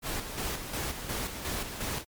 pink noise with tremolo, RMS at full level -33 dBFS, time 0.02-2.05 s, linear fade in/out 50 ms, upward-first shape square, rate 2.8 Hz, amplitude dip 50%, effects MP3 96 kbps

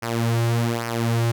sawtooth tone with flanger, 116.54 Hz, A#2, in tune, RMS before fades -22 dBFS, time 0.02-1.32 s, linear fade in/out 10 ms, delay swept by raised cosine 0.26 to 4.16 ms, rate 1.2 Hz, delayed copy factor -0.7, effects none

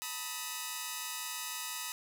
5% pulse tone cluster, 896 / 982 / 1266 Hz, A5 / B5 / D#6, +31 / -10 / +30 cents, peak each -33 / -29 / -29 dBFS, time 0.02-1.92 s, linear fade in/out 0 ms, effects none

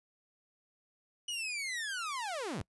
sawtooth linear sweep, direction down, 2960 to 65.41 Hz, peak -32 dBFS, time 1.28-2.62 s, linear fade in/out 5 ms, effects noise-tail reverb RT60 0.1 s tail -24 dB re dry + resampled to 24000 Hz

